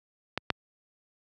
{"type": "clicks", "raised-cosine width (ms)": 0.3, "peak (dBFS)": [-12, -8], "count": 2, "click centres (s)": [0.376, 0.503], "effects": ["high-pass 80 Hz 12 dB/octave"]}